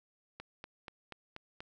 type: click train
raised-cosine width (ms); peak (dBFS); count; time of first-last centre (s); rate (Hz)
0.3; -28; 6; 0.4-1.605; 4.15
effects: none